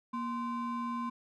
triangle ring-modulated tone, 639 Hz, D#5, 46 cents sharp, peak -28 dBFS, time 0.13-1.1 s, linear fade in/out 10 ms, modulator 402 Hz, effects none

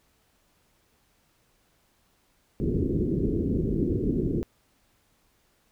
white low-pass noise, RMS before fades -26 dBFS, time 2.6-4.43 s, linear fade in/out 0 ms, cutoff 400 Hz, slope 48 dB/octave, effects pink hiss -67 dBFS RMS until 5.71 s

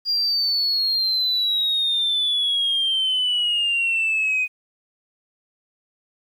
sine exponential sweep, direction down, 4815 to 2489 Hz, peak -17 dBFS, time 0.05-4.48 s, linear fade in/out 50 ms, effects tanh soft clip ceiling -15 dBFS + 9-bit

